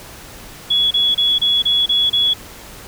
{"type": "tone bursts", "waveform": "sine", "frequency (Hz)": 3374, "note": "G#7", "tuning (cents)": 27, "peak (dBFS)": -12, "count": 7, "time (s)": [0.7, 2.338], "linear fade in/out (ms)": 10, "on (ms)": 210, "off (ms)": 28, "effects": ["pink hiss -37 dBFS RMS until 2.87 s"]}